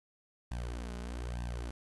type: tone with flanger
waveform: sawtooth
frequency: 59.8 Hz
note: A#1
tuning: 45 cents sharp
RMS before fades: -39 dBFS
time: 0.51-1.71 s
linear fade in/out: 5 ms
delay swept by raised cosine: 1.1 to 4.9 ms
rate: 1.1 Hz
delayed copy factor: +0.9
effects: resampled to 24000 Hz + 10-bit